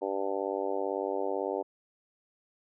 harmonic tone, 98 Hz, G2, in tune, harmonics 3 / 4 / 5 / 6 / 7 / 8 / 9, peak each -39 / -34 / -35 / -36 / -40 / -41 / -40 dBFS, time 0.01-1.63 s, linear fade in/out 20 ms, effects none

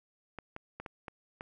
clicks, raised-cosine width 0.5 ms, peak -26 dBFS, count 6, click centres 0.387 / 0.564 / 0.8 / 0.862 / 1.082 / 1.409 s, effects none

